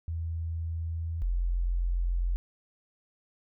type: tone pair in turn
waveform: sine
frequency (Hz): 82.41 / 43.66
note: E2 / F1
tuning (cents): 0 / 0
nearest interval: major seventh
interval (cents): 1100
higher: first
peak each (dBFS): -30 / -25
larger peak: second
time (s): 0.08-1.22 / 1.22-2.36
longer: neither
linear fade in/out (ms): 0
effects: none